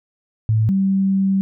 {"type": "tone pair in turn", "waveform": "sine", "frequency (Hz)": [109.8, 193.56], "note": ["A2", "G3"], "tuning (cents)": [-3, -22], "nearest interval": "minor seventh", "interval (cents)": 981, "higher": "second", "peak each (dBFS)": [-13, -14], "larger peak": "first", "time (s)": [[0.49, 0.69], [0.69, 1.41]], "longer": "second", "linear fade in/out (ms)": 0, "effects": []}